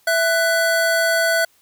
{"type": "tone pair together", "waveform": "square", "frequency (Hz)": [663, 1488.4], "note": ["E5", "F#6"], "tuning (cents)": [10, 10], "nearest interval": "octave + major second", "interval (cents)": 1400, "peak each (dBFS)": -19, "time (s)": [0.07, 1.45], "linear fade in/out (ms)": 5, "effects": ["white hiss -58 dBFS RMS until 1.61 s"]}